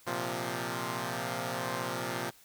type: chord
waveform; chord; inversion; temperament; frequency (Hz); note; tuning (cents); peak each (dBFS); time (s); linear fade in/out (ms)
5% pulse; Bb suspended second; none; equal; 116.54 / 130.81 / 174.61; Bb2 / C3 / F3; 0 / 0 / 0; -26; 0.06-2.31; 20
effects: white hiss -59 dBFS RMS until 2.44 s